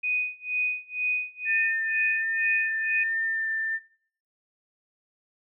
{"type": "tone with tremolo", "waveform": "sine", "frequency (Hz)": 2489, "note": "D#7", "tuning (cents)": 0, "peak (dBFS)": -22, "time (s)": [0.03, 3.04], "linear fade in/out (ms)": 10, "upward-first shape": "sine", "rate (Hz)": 2.1, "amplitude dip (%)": 95}
{"type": "tone with vibrato", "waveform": "sine", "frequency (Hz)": 1794, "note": "A6", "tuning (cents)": 33, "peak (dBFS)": -25, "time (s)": [1.45, 3.8], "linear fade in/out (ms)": 50, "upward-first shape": "sine", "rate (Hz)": 1.3, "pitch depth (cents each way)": 10}
{"effects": ["noise-tail reverb RT60 0.6 s tail -23 dB re dry"]}